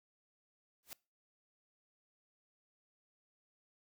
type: noise with exponential growth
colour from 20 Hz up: white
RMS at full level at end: -43 dBFS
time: 0.83-0.93 s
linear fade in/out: 0 ms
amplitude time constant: 20 ms
effects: noise-tail reverb RT60 0.3 s tail -23 dB re dry

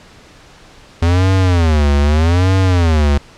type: tone with vibrato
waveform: square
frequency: 82.3 Hz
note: E2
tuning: 2 cents flat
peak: -10 dBFS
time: 1.02-3.18 s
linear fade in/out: 5 ms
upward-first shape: sine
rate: 0.81 Hz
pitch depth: 250 cents each way
effects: pink hiss -42 dBFS RMS until 3.37 s + low-pass 6000 Hz 12 dB/octave

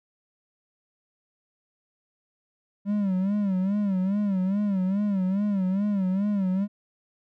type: tone with vibrato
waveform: triangle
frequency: 196 Hz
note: G3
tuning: in tune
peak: -20 dBFS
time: 2.85-6.68 s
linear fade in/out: 50 ms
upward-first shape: sine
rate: 2.4 Hz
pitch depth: 110 cents each way
effects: none

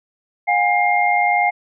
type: tone cluster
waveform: sine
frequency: 714 / 815 / 2120 Hz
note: F5 / G#5 / C7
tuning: +38 / -33 / +22 cents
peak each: -18 dBFS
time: 0.47-1.51 s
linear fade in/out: 20 ms
effects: none

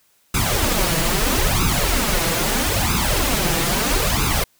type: noise with flanger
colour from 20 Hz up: pink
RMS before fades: -19 dBFS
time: 0.34-4.44 s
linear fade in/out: 5 ms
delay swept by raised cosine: 0.79 to 6.09 ms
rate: 0.77 Hz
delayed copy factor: +0.8
effects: white hiss -60 dBFS RMS until 4.59 s

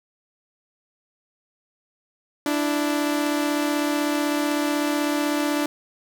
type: tone pair together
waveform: sawtooth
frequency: 293.6 / 329.6 Hz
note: D4 / E4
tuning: 0 / 0 cents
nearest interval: major second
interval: 200 cents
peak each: -18 / -24 dBFS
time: 2.46-5.66 s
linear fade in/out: 2 ms
effects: 8-bit

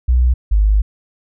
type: tone pair in turn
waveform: sine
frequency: 61.74 / 51.47 Hz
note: B1 / G#1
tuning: 0 / -15 cents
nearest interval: minor third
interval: 315 cents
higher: first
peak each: -9 dBFS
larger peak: neither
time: 0.08-0.34 / 0.51-0.82 s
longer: second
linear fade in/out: 10 ms
effects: none

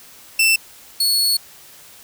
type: tone pair in turn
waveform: sawtooth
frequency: 2671 / 4385 Hz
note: E7 / C#8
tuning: +22 / -20 cents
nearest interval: major sixth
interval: 858 cents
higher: second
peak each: -9 / -12 dBFS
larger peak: first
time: 0.39-0.56 / 1-1.37 s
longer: second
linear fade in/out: 5 ms
effects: white hiss -44 dBFS RMS until 2.03 s

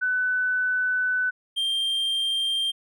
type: tone pair in turn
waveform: sine / triangle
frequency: 1500 / 3178 Hz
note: F#6 / G7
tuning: +23 / +23 cents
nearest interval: octave + minor second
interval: 1300 cents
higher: second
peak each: -21 / -21 dBFS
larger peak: neither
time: 0.01-1.31 / 1.56-2.72 s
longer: first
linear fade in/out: 20 ms
effects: none

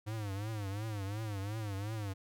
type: tone with vibrato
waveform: square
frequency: 103.83 Hz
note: G#2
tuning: in tune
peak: -37 dBFS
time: 0.06-2.14 s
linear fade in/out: 20 ms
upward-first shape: triangle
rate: 2.8 Hz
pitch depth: 150 cents each way
effects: none

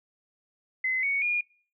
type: tone with pitch steps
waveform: sine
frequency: 2043 / 2228 / 2430 Hz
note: C7 / C#7 / D#7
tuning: -42 / +8 / -42 cents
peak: -24 dBFS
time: 0.84-1.41 s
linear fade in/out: 5 ms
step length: 190 ms
effects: noise-tail reverb RT60 0.5 s tail -26 dB re dry

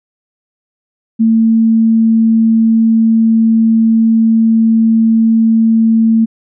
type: tone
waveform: sine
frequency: 224.8 Hz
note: A3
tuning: 37 cents sharp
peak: -6 dBFS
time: 1.19-6.26 s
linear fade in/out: 20 ms
effects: none

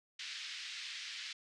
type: band-pass noise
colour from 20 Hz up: white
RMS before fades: -45 dBFS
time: 0.19-1.33 s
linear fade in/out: 5 ms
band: 1800 to 4800 Hz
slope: 24 dB/octave
effects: resampled to 22050 Hz

